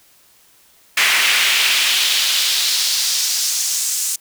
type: noise with high-pass filter sweep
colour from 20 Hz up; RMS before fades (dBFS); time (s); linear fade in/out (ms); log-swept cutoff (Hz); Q
brown; -17; 0.97-4.16; 5; 2100 to 7400; 1.8
effects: white hiss -52 dBFS RMS until 4.2 s